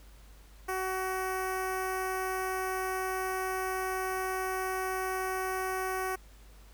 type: tone with notch filter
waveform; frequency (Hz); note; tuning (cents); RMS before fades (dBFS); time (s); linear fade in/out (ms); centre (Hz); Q
10% pulse; 375.8; F#4; +27; -33; 0.68-6.16; 10; 3900; 0.54
effects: added 50 Hz sine -51 dBFS peak until 6.73 s + pink hiss -60 dBFS RMS until 6.73 s